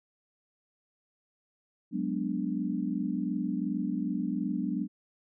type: chord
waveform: sine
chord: G# half-diminished seventh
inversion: third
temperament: equal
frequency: 185 / 207.7 / 246.9 / 293.7 Hz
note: F#3 / G#3 / B3 / D4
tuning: 0 / 0 / 0 / 0 cents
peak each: -34 dBFS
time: 1.91-4.88 s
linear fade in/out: 50 ms
effects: none